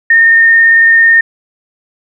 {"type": "tone with vibrato", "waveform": "sine", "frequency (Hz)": 1828, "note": "A#6", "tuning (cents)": -34, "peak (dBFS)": -3, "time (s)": [0.1, 1.21], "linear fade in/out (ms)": 5, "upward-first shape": "square", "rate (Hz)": 18, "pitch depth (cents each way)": 8, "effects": []}